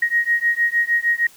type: beating tone pair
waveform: sine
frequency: 1877 / 1883.5 Hz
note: A#6 / A#6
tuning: +11 / +17 cents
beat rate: 6.5 Hz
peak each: -19 / -19 dBFS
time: 0.02-1.27 s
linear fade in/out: 5 ms
effects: white hiss -48 dBFS RMS until 1.36 s